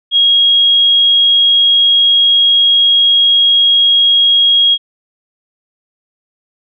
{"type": "tone", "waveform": "sine", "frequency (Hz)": 3284, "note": "G#7", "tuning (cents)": -20, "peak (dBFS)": -6, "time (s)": [0.11, 4.78], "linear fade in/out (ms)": 50, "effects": []}